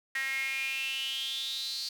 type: tone with high-pass filter sweep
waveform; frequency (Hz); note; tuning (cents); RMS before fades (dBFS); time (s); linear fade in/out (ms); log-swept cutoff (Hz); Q
sawtooth; 268.4; C4; +44; -34; 0.15-1.89; 5; 1900 to 4500; 9.5
effects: none